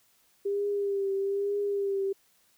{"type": "tone with vibrato", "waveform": "sine", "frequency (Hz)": 398.7, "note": "G4", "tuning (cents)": 29, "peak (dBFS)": -26, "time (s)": [0.45, 2.13], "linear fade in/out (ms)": 10, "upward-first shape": "triangle", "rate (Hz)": 1.1, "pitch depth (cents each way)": 42, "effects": ["white hiss -66 dBFS RMS until 2.57 s"]}